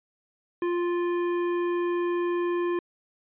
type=tone with hard clipping; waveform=sine; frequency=349.2 Hz; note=F4; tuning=in tune; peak=-26 dBFS; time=0.62-2.79 s; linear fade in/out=2 ms; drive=12 dB; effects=resampled to 8000 Hz